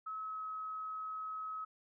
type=tone with pitch glide; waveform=sine; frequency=1288 to 1279.8 Hz; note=E6 to D#6; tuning=-41 to +48 cents; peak=-39 dBFS; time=0.06-1.65 s; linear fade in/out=10 ms; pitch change=-11 cents; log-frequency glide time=0.2-0.44 s; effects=none